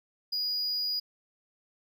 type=tone; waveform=triangle; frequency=4902 Hz; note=D#8; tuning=27 cents flat; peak=-27 dBFS; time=0.32-1 s; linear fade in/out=10 ms; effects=none